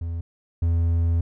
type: tone pair in turn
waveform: triangle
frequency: 84 / 84 Hz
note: E2 / E2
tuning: +33 / +33 cents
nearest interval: unison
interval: 0 cents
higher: neither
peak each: -24 / -16 dBFS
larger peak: second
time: 0.01-0.21 / 0.62-1.21 s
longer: second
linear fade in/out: 5 ms
effects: none